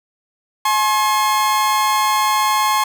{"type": "tone pair together", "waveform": "40% pulse", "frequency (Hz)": [850, 1070.9], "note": ["G#5", "C6"], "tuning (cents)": [40, 40], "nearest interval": "major third", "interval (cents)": 400, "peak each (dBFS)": [-18, -15], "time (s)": [0.65, 2.84], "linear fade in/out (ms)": 5, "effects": []}